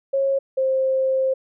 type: tone pair in turn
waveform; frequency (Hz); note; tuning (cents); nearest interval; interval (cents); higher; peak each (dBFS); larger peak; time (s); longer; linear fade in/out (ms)
sine; 545 / 527.7; C#5 / C5; -29 / +15; minor second; 56; first; -17; neither; 0.13-0.39 / 0.57-1.34; second; 10
effects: none